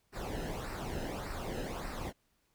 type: noise with flanger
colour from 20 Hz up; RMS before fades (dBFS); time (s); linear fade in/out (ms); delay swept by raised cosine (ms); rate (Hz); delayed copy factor
brown; -39; 0.12-2.13; 50; 0.3 to 0.89; 1.7; -0.7
effects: pink hiss -75 dBFS RMS until 2.54 s